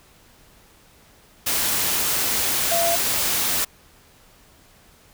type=tone in noise; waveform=sine; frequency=679 Hz; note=F5; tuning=49 cents flat; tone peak=-20 dBFS; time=2.71-2.96 s; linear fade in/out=10 ms; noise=white; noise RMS=-22 dBFS; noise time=1.46-3.65 s; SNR=-1 dB; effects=pink hiss -53 dBFS RMS until 5.13 s